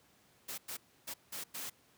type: noise bursts at uneven times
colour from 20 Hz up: white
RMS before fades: -42 dBFS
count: 5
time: 0.48-0.58 / 0.68-0.77 / 1.07-1.14 / 1.32-1.44 / 1.54-1.7 s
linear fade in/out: 10 ms
effects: pink hiss -67 dBFS RMS until 1.97 s + high-pass 100 Hz 12 dB/octave